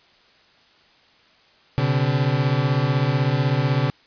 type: beating tone pair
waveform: 40% pulse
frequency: 127.2 / 143.2 Hz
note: C3 / D3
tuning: -48 / -43 cents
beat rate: 16 Hz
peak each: -20 dBFS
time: 1.78-3.9 s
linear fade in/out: 0 ms
effects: white hiss -55 dBFS RMS until 4.06 s + resampled to 11025 Hz